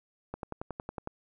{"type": "click train", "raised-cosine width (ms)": 1, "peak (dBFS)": -22, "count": 9, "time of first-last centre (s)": [0.34, 1.074], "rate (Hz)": 10.9, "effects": []}